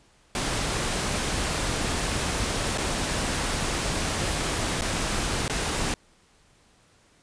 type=noise with dropouts; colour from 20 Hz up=pink; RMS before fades=-27 dBFS; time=0.35-5.94 s; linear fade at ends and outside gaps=1 ms; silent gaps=2.776-2.782 / 4.811-4.819 / 5.48-5.497 s; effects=pink hiss -60 dBFS RMS until 7.22 s + resampled to 22050 Hz